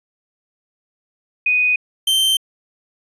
sine / 45% pulse tone pair in turn, 2489 / 3121 Hz, D#7 / G7, 0 / -8 cents, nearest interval major third, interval 392 cents, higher second, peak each -13 dBFS, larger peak neither, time 1.46-1.76 / 2.07-2.37 s, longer neither, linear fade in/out 5 ms, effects resampled to 32000 Hz

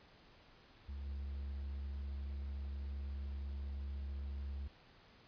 triangle tone with level steps, 69.3 Hz, C#2, in tune, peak -40 / -38 dBFS, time 0.88-4.68 s, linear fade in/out 10 ms, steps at 1.06 s, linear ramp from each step 10 ms, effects pink hiss -63 dBFS RMS until 5.27 s + resampled to 11025 Hz

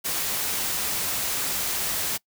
white noise, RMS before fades -27 dBFS, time 0.04-2.18 s, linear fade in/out 20 ms, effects noise-tail reverb RT60 0.1 s tail -23 dB re dry

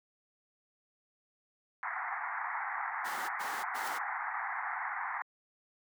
pink band-pass noise, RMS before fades -37 dBFS, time 1.83-5.22 s, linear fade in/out 0 ms, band 740 to 2100 Hz, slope 96 dB/octave
pink noise bursts, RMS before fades -43 dBFS, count 3, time 3.04-3.99 s, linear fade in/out 20 ms, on 250 ms, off 100 ms
white noise with exponential growth, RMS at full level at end -39 dBFS, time 3.79-3.88 s, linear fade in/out 2 ms, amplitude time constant 19 ms
effects high-pass 400 Hz 12 dB/octave

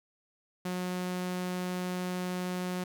sawtooth tone, 181.3 Hz, F#3, 35 cents flat, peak -28 dBFS, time 0.65-2.84 s, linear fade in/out 5 ms, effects none

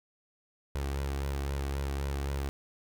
sawtooth tone with flanger, 69.3 Hz, C#2, in tune, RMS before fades -33 dBFS, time 0.75-2.49 s, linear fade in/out 0 ms, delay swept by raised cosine 2 to 2.68 ms, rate 3.8 Hz, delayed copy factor +0.5, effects none

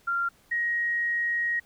sine tone pair in turn, 1385 / 1886 Hz, F6 / A#6, -15 / +20 cents, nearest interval perfect fourth, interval 535 cents, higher second, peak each -24 dBFS, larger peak neither, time 0.07-0.29 / 0.51-1.6 s, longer second, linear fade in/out 10 ms, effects pink hiss -61 dBFS RMS until 1.65 s

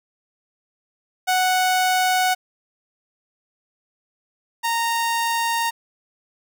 sawtooth tone pair in turn, 740 / 925.8 Hz, F#5 / A#5, 0 / -12 cents, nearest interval major third, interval 388 cents, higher second, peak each -13 / -16 dBFS, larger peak first, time 1.27-2.35 / 4.63-5.71 s, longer neither, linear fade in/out 20 ms, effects none

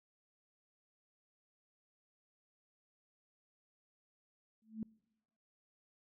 sine tone with exponential growth, 220 Hz, A3, in tune, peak -34 dBFS, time 4.62-4.83 s, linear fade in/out 2 ms, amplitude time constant 44 ms, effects noise-tail reverb RT60 1.0 s tail -26 dB re dry

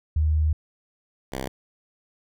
sine / 5% pulse tone pair in turn, 77.2 / 65.71 Hz, D#2 / C2, -13 / +8 cents, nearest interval minor third, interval 279 cents, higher first, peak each -18 dBFS, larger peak neither, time 0.16-0.53 / 1.32-1.48 s, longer first, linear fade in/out 5 ms, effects none

